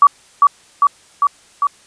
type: tone with echo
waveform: sine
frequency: 1143 Hz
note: D6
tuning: 47 cents flat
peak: -3 dBFS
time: 0.02-0.07 s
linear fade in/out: 2 ms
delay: 400 ms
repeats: 4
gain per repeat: -2 dB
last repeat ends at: 1.67 s
effects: white hiss -48 dBFS RMS until 1.86 s + resampled to 22050 Hz